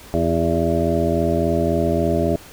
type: harmonic tone with a mistuned harmonic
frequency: 83.6 Hz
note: E2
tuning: 25 cents sharp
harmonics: 1 / 2 / 3 / 4 / 5 / 7 / 8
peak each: -24 / -24 / -24 / -24 / -24 / -24 / -24 dBFS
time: 0.14-2.36 s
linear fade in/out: 0 ms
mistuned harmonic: 5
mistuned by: -35 cents
effects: pink hiss -42 dBFS RMS until 2.52 s